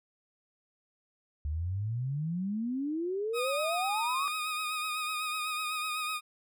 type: exponential sweep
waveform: sine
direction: up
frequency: 71.6 to 1174.7 Hz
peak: -30 dBFS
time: 1.45-4.28 s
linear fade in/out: 0 ms
type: tone with vibrato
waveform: 20% pulse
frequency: 1244.5 Hz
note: D#6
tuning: in tune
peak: -27 dBFS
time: 3.33-6.21 s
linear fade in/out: 50 ms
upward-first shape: sine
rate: 8 Hz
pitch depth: 35 cents each way
effects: none